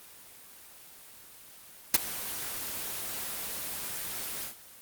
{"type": "noise with ADSR envelope", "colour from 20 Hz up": "white", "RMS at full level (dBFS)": -17, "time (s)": [1.94, 4.55], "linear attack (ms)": 4, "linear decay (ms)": 25, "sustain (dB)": -19, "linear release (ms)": 110, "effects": ["white hiss -51 dBFS RMS until 4.81 s", "Opus 24 kbps"]}